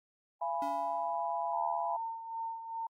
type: chord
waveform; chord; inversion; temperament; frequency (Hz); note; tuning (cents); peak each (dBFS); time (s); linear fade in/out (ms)
sine; F diminished; none; equal with one note detuned; 681.3 / 830.6 / 987.8; F5 / Ab5 / Cb6; -43 / 0 / 0; -36; 0.41-1.97; 10
type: tone with exponential decay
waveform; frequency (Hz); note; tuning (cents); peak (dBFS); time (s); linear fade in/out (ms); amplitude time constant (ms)
square; 285.3; C#4; +50; -40; 0.62-1.31; 1; 150
type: tone with tremolo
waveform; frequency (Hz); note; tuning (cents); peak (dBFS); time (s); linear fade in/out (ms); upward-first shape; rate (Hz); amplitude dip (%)
sine; 908; A#5; -46; -34; 1.53-2.87; 5; sine; 2.5; 60
effects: AAC 64 kbps